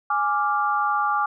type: chord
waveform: sine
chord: D diminished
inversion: second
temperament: equal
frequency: 830.6 / 1174.7 / 1396.9 Hz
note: Ab5 / D6 / F6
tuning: 0 / 0 / 0 cents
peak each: -24 / -22 / -27 dBFS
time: 0.1-1.26 s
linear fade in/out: 5 ms
effects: none